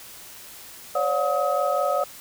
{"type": "tone cluster", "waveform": "sine", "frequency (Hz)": [531, 576, 721, 1269], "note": ["C5", "D5", "F#5", "D#6"], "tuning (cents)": [25, -34, -45, 34], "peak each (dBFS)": [-28, -24, -26, -26], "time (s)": [0.95, 2.04], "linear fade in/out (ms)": 5, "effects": ["white hiss -43 dBFS RMS until 2.2 s"]}